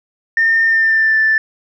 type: tone with pitch glide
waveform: sine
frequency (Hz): 1814 to 1763.4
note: A#6 to A6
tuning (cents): -48 to +3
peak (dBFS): -9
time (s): 0.37-1.38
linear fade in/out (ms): 2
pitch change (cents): -49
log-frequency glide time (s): 0.65-1.18
effects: tanh soft clip ceiling -5 dBFS